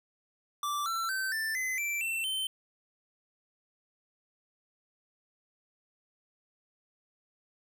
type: tone with pitch steps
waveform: square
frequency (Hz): 1170 / 1344 / 1543.8 / 1773.4 / 2037 / 2340 / 2688 / 3088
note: D6 / E6 / G6 / A6 / C7 / D7 / E7 / G7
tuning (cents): -7 / +33 / -27 / +13 / -47 / -7 / +33 / -27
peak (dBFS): -31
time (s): 0.63-2.47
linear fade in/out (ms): 2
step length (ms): 230
effects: none